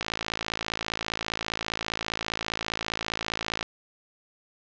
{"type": "click train", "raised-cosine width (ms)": 0.2, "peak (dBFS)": -10, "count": 200, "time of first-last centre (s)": [0.01, 3.628], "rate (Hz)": 55, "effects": ["low-pass 5000 Hz 12 dB/octave"]}